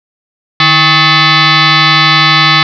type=tone with frequency modulation; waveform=sine; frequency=1104 Hz; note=C#6; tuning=7 cents flat; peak=-4 dBFS; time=0.6-2.63 s; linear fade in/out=2 ms; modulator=476 Hz; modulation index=6.9; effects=none